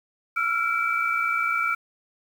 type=tone cluster; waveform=sine; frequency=1337 / 1397 / 2315 Hz; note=E6 / F6 / D7; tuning=+24 / 0 / -25 cents; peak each=-26 dBFS; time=0.36-1.75 s; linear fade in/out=10 ms; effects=8-bit